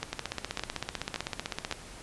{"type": "two click trains", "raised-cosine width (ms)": 0.2, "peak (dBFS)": [-14, -14], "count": [26, 4], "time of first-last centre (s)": [[0.13, 1.712], [0.03, 1.725]], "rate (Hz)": [15.8, 1.77], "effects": ["pink hiss -47 dBFS RMS until 2.02 s", "resampled to 24000 Hz"]}